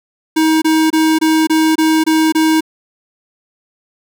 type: tone bursts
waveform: square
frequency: 316.8 Hz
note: D#4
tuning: 31 cents sharp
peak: -10 dBFS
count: 8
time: 0.36-2.608 s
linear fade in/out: 10 ms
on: 260 ms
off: 24 ms
effects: none